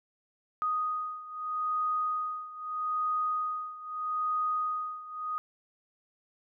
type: beating tone pair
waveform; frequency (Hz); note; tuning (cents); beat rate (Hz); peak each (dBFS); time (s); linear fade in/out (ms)
sine; 1244 / 1244.79; D#6 / D#6; -1 / 0; 0.79; -31 / -34; 0.62-5.38; 0
effects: none